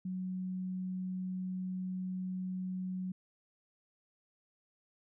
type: tone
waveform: sine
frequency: 185 Hz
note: F#3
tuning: in tune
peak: -35 dBFS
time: 0.05-3.12 s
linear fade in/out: 5 ms
effects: none